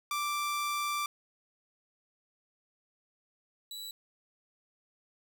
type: tone pair in turn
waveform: sawtooth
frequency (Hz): 1174.7 / 3938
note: D6 / B7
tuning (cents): 0 / -6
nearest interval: octave + major sixth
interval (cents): 2094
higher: second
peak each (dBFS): -27 / -37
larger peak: first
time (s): 0.11-1.06 / 3.71-3.91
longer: first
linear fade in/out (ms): 2
effects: none